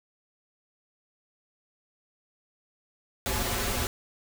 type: noise with comb filter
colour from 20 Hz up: pink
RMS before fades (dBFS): -29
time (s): 3.26-3.87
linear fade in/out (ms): 0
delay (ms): 6.4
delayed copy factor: -0.95
effects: none